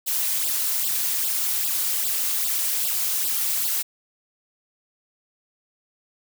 blue noise with flanger, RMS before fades -24 dBFS, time 0.06-3.83 s, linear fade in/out 20 ms, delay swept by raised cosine 0.23 to 4.23 ms, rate 2.5 Hz, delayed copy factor +0.95, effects none

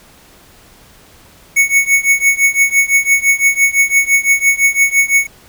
square tone with tremolo, 2217 Hz, C#7, in tune, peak -6 dBFS, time 1.56-5.27 s, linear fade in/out 10 ms, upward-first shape triangle, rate 5.9 Hz, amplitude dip 95%, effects pink hiss -44 dBFS RMS until 5.48 s

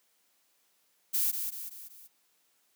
violet noise with echo, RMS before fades -28 dBFS, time 1.13-1.32 s, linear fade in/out 20 ms, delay 190 ms, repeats 4, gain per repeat -6 dB, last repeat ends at 2.08 s, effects white hiss -71 dBFS RMS until 2.75 s + high-pass 200 Hz 12 dB/octave

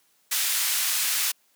white band-pass noise, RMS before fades -25 dBFS, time 0.31-1.32 s, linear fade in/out 10 ms, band 1500 to 15000 Hz, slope 12 dB/octave, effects white hiss -65 dBFS RMS until 1.55 s + high-pass 150 Hz 12 dB/octave

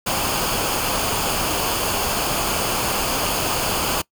pink noise with comb filter, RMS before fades -22 dBFS, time 0.06-4.02 s, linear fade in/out 10 ms, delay 0.52 ms, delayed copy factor -0.55, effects noise-tail reverb RT60 0.1 s tail -22 dB re dry

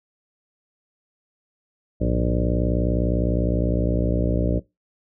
harmonic tone with a mistuned harmonic, 59.8 Hz, A#1, 45 cents sharp, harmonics 1 / 2 / 3 / 4 / 5 / 6 / 7 / 8 / 9 / 10, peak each -23 / -26 / -25 / -31 / -27 / -33 / -33 / -35 / -31 / -31 dBFS, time 2-4.6 s, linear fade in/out 20 ms, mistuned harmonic 2, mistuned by -120 cents, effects noise-tail reverb RT60 0.2 s tail -21 dB re dry

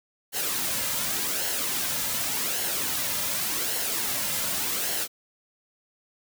white noise with flanger, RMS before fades -28 dBFS, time 0.32-5.08 s, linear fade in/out 50 ms, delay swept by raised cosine 0.82 to 2.72 ms, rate 0.87 Hz, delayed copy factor -0.5, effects none

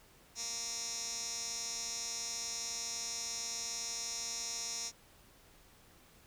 15% pulse tone with band-pass filter, 231.8 Hz, A#3, 10 cents flat, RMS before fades -40 dBFS, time 0.35-4.92 s, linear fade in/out 50 ms, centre 6100 Hz, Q 7.4, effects pink hiss -62 dBFS RMS until 6.26 s

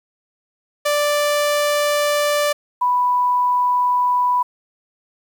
sawtooth / sine tone pair in turn, 587.3 / 988.2 Hz, D5 / B5, 0 / +1 cents, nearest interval major sixth, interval 901 cents, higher second, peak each -12 / -14 dBFS, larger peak first, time 0.85-2.53 / 2.81-4.43 s, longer first, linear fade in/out 10 ms, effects 8-bit

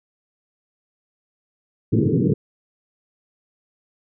pink band-pass noise, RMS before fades -18 dBFS, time 1.92-2.34 s, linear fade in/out 10 ms, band 100 to 460 Hz, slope 96 dB/octave, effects none

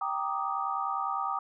sine chord, Eb major seventh, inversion first, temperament equal, 784 / 932.3 / 1174.7 / 1244.5 Hz, G5 / Bb5 / D6 / Eb6, 0 / 0 / 0 / 0 cents, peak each -34 / -37 / -34 / -33 dBFS, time 0.01-1.39 s, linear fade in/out 5 ms, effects none

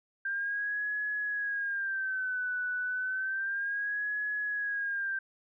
sine tone with vibrato, 1584 Hz, G6, 18 cents sharp, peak -30 dBFS, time 0.25-5.19 s, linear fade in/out 5 ms, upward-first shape sine, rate 0.31 Hz, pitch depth 110 cents each way, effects none

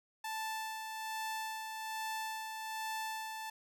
sawtooth tone with tremolo, 880 Hz, A5, in tune, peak -33 dBFS, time 0.24-3.5 s, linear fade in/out 5 ms, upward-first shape sine, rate 1.2 Hz, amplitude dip 40%, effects none

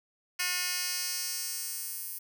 10% pulse tone with high-pass filter sweep, 360 Hz, F#4, 47 cents flat, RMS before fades -34 dBFS, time 0.39-2.19 s, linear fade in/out 10 ms, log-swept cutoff 2600 to 12000 Hz, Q 1, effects none

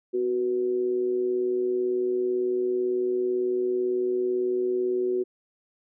sine tone with amplitude modulation, 370 Hz, F#4, in tune, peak -20 dBFS, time 0.13-5.24 s, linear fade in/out 20 ms, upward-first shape sine, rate 118 Hz, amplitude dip 55%, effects none

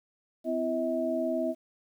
sine tone cluster, 255.7 / 334.5 / 642 Hz, C4 / E4 / E5, -40 / +25 / -46 cents, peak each -32 / -33 / -29 dBFS, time 0.44-1.55 s, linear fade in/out 50 ms, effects 10-bit

